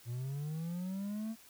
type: linear sweep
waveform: triangle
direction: up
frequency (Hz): 115.1 to 227.4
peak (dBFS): -34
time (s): 0.05-1.36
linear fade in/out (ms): 50
effects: white hiss -59 dBFS RMS until 1.49 s